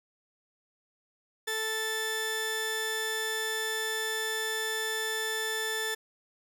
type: tone pair together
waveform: sawtooth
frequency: 440 / 1760 Hz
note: A4 / A6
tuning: 0 / 0 cents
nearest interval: 2 octaves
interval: 2400 cents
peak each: -31 / -27 dBFS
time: 1.47-5.95 s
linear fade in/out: 10 ms
effects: none